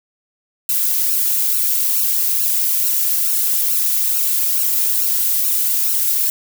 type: noise with flanger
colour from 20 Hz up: violet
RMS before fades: -17 dBFS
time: 0.69-6.3 s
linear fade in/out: 2 ms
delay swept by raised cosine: 0.71 to 2.91 ms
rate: 2.3 Hz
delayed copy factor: +0.95
effects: none